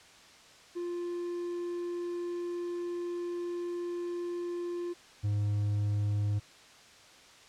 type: tone pair in turn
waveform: triangle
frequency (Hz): 349.2 / 103.28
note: F4 / G#2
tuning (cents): 0 / -9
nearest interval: octave + major sixth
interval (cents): 2109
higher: first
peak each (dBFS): -31 / -25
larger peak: second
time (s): 0.75-4.94 / 5.23-6.4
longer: first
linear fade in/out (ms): 20
effects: white hiss -55 dBFS RMS until 7.48 s + low-pass 6000 Hz 12 dB/octave